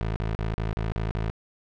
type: tone bursts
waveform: 20% pulse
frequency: 54.6 Hz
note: A1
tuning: 13 cents flat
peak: -21 dBFS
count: 7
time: 0.01-1.3 s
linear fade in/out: 0 ms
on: 150 ms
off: 40 ms
effects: low-pass 3000 Hz 12 dB/octave